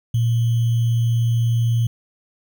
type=tone with sample-and-hold; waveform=sine; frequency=116.54 Hz; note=A#2; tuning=in tune; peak=-15 dBFS; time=0.14-1.87 s; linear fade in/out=5 ms; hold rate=3150 Hz; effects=none